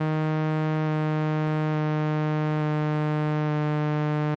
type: tone with pitch steps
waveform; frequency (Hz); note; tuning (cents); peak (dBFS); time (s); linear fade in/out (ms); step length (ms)
sawtooth; 155.56 / 154.31 / 153.06 / 151.83 / 150.61; D#3 / D#3 / D#3 / D#3 / D3; 0 / -14 / -28 / -42 / +44; -18; 0-4.35; 10; 870
effects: low-pass 2000 Hz 12 dB/octave + MP3 64 kbps